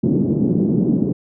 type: band-pass noise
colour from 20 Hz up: pink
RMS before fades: -17 dBFS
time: 0.03-1.13 s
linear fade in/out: 10 ms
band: 150 to 340 Hz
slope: 24 dB/octave
effects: none